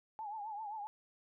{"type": "tone with vibrato", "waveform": "sine", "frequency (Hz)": 850, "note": "G#5", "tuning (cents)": 40, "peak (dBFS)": -40, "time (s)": [0.19, 0.87], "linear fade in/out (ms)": 0, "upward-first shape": "triangle", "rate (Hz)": 7.6, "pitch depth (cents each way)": 110, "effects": []}